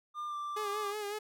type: tone with pitch glide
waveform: triangle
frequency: 1200 to 1178 Hz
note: D6 to D6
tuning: +37 to +5 cents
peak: -34 dBFS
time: 0.14-0.94 s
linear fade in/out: 50 ms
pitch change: -32 cents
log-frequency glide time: 0.27-0.36 s
type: tone with vibrato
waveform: sawtooth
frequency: 415.3 Hz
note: G#4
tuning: in tune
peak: -32 dBFS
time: 0.56-1.19 s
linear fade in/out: 10 ms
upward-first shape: sine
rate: 5.4 Hz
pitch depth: 50 cents each way
effects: none